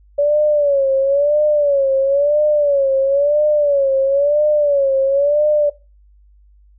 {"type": "tone with vibrato", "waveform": "sine", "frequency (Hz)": 569, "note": "C#5", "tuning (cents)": 45, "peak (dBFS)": -11, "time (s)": [0.18, 5.7], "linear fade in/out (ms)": 10, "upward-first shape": "sine", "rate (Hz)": 0.99, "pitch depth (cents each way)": 100, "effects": ["noise-tail reverb RT60 0.3 s tail -20 dB re dry", "added 50 Hz sine -46 dBFS peak until 6.78 s"]}